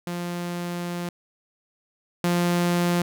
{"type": "tone pair in turn", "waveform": "sawtooth", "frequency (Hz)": [174.61, 174.61], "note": ["F3", "F3"], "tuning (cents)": [0, 0], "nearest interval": "unison", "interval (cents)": 0, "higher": "neither", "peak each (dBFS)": [-24, -16], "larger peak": "second", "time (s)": [[0.07, 1.09], [2.24, 3.02]], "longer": "first", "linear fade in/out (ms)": 2, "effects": []}